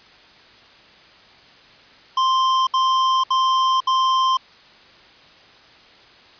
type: tone bursts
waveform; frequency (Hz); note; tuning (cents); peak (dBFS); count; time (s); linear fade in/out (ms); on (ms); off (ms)
square; 1046.5; C6; 0; -16; 4; 2.17-4.371; 5; 500; 67
effects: white hiss -48 dBFS RMS until 6.39 s + resampled to 11025 Hz